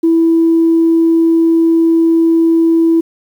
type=tone; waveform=sine; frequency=329.6 Hz; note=E4; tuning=in tune; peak=-6 dBFS; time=0.03-3.01 s; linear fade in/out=10 ms; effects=tanh soft clip ceiling -2 dBFS + 7-bit